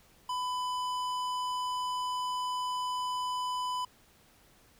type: tone with tanh clipping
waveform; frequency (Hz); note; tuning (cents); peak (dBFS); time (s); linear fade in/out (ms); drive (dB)
sine; 1000; B5; +21; -33; 0.29-3.85; 5; 16
effects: pink hiss -62 dBFS RMS until 4.79 s